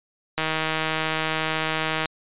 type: click train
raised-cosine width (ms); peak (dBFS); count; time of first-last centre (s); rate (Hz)
0.3; -8; 266; 0.38-2.057; 158
effects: resampled to 8000 Hz